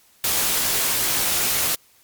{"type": "noise with comb filter", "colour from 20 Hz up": "white", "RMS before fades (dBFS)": -21, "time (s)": [0.24, 1.75], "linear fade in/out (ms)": 2, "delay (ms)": 17, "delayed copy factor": -0.55, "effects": ["white hiss -56 dBFS RMS until 2.03 s", "MP3 96 kbps"]}